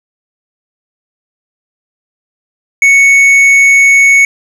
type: tone with tanh clipping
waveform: sine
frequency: 2217 Hz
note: C#7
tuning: in tune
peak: -4 dBFS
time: 2.82-4.25 s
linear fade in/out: 2 ms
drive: 7 dB
effects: none